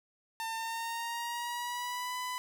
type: tone with pitch glide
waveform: sawtooth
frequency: 901 to 999.7 Hz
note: A5 to B5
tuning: +41 to +21 cents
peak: -31 dBFS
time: 0.4-2.38 s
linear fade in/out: 0 ms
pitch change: +180 cents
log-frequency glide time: 0.55-2.17 s
effects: none